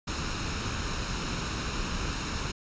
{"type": "noise with comb filter", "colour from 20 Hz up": "pink", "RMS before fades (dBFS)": -32, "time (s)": [0.07, 2.52], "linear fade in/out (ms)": 10, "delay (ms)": 0.75, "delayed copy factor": 0.5, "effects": ["resampled to 16000 Hz"]}